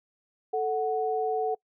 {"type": "tone pair together", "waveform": "sine", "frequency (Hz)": [440, 740], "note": ["A4", "F#5"], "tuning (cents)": [0, 0], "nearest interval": "major sixth", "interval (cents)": 900, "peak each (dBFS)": [-27, -28], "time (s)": [0.53, 1.55], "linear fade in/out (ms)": 10, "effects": ["noise-tail reverb RT60 0.1 s tail -24 dB re dry"]}